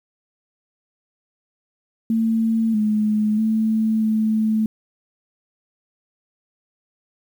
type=tone with pitch steps; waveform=sine; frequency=225.1 / 213 / 220 / 218.2 Hz; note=A3 / G#3 / A3 / A3; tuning=+40 / +44 / 0 / -14 cents; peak=-16 dBFS; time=2.1-4.66 s; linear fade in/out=2 ms; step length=640 ms; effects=8-bit